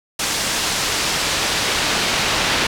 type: noise with band-pass filter sweep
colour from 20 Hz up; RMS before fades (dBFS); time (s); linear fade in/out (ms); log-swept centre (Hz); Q
brown; -20; 0.19-2.67; 5; 6900 to 3700; 0.73
effects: none